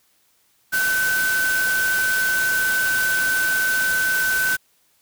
sine tone in noise, 1522 Hz, F#6, 48 cents sharp, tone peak -18 dBFS, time 0.72-4.57 s, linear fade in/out 20 ms, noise white, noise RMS -27 dBFS, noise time 0.72-4.57 s, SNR +6 dB, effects white hiss -62 dBFS RMS until 5.01 s

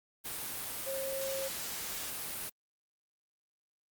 sine tone in noise, 539 Hz, C#5, 49 cents flat, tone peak -35 dBFS, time 0.86-1.49 s, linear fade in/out 20 ms, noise white, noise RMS -39 dBFS, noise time 0.24-2.5 s, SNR +1 dB, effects Opus 32 kbps

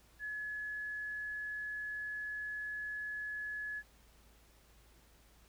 sine tone, 1700 Hz, G#6, 40 cents sharp, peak -38 dBFS, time 0.19-3.83 s, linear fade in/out 50 ms, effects added 55 Hz sine -64 dBFS peak until 5.48 s + pink hiss -66 dBFS RMS until 5.48 s

